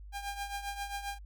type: tone with tremolo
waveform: sawtooth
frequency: 803 Hz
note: G5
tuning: 41 cents sharp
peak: -30 dBFS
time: 0.12-1.19 s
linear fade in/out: 50 ms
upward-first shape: triangle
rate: 7.5 Hz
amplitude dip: 75%
effects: added 50 Hz sine -45 dBFS peak until 1.25 s